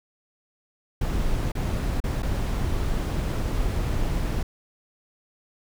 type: noise with dropouts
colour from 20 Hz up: brown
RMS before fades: -25 dBFS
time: 1.01-4.43 s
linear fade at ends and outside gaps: 5 ms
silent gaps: 1.519-1.551 / 2.003-2.039 / 2.223-2.229 s
effects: none